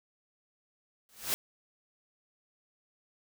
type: noise with exponential growth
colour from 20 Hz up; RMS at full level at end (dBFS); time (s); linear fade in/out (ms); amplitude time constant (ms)
white; -27; 1.09-1.34; 0; 54
effects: none